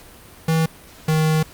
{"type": "tone pair in turn", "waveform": "square", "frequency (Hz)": [161.4, 156.9], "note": ["E3", "D#3"], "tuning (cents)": [-36, 15], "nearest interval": "unison", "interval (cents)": 49, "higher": "first", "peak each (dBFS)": -16, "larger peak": "neither", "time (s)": [[0.48, 0.66], [1.08, 1.43]], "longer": "second", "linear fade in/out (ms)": 5, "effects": ["pink hiss -44 dBFS RMS until 1.53 s", "Opus 48 kbps"]}